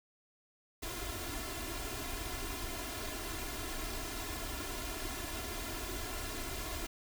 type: noise with comb filter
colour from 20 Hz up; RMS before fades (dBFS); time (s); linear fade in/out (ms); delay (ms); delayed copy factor
pink; -40; 0.82-6.87; 10; 2.9; +0.9
effects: none